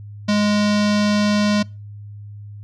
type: tone with low-pass filter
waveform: square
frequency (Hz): 207.7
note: G#3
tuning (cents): 0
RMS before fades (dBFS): -17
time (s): 0.28-1.63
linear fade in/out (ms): 10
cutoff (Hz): 5000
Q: 2.1
effects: noise-tail reverb RT60 0.3 s tail -24 dB re dry + added 103 Hz sine -33 dBFS peak until 2.63 s